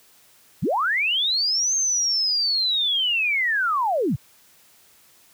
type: linear two-way sweep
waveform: sine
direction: up then down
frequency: 94.9 to 6420 to 94.9 Hz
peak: -19 dBFS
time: 0.62-4.16 s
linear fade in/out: 10 ms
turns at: 1.75 s
effects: white hiss -55 dBFS RMS until 5.33 s + high-pass 60 Hz 12 dB/octave